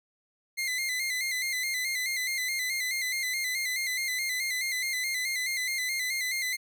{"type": "tone with vibrato", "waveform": "sawtooth", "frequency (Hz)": 2064, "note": "C7", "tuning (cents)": -24, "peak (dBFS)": -25, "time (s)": [0.57, 6.57], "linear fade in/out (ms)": 20, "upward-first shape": "square", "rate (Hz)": 4.7, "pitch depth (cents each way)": 48, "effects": []}